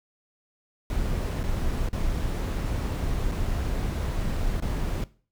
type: noise with dropouts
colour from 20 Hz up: brown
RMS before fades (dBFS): -27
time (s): 0.9-5.04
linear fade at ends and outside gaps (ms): 1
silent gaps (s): 1.432-1.438 / 1.888-1.93 / 3.315-3.319 / 4.601-4.623
effects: noise-tail reverb RT60 0.4 s tail -19 dB re dry